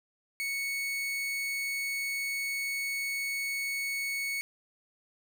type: tone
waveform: 40% pulse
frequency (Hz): 2217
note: C#7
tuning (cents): 0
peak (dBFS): -30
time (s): 0.4-4.41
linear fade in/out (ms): 0
effects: none